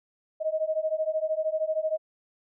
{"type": "beating tone pair", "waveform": "sine", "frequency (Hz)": [622.3, 635.3], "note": ["D#5", "D#5"], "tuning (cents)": [0, 36], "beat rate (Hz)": 13, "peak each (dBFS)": -28, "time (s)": [0.4, 1.98], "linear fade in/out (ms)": 20, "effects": []}